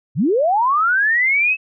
sine linear sweep, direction up, 103.83 to 2625 Hz, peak -13 dBFS, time 0.15-1.57 s, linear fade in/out 50 ms, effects none

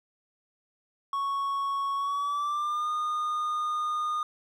triangle tone with pitch glide, 1108.7 to 1223.1 Hz, C#6 to D#6, 0 to -30 cents, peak -25 dBFS, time 1.13-4.23 s, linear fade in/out 2 ms, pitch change +170 cents, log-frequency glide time 1.96-2.9 s, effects none

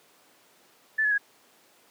sine tone with pitch steps, 1751 / 1702.1 / 1654.6 Hz, A6 / G#6 / G#6, -9 / +42 / -7 cents, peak -21 dBFS, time 0.98-1.181 s, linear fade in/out 10 ms, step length 67 ms, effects pink hiss -59 dBFS RMS until 1.9 s + high-pass 300 Hz 12 dB/octave

